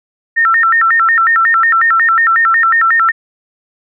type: tone with vibrato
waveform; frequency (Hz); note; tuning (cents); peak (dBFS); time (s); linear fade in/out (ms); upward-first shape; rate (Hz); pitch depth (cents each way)
sine; 1568; G6; 0; -7; 0.36-3.12; 20; square; 5.5; 270
effects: none